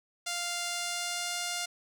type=tone with pitch glide; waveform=5% pulse; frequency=698.5 to 703.4 Hz; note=F5 to F5; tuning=0 to +12 cents; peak=-20 dBFS; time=0.26-1.66 s; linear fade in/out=10 ms; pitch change=+12 cents; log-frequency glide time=0.67-1.36 s; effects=none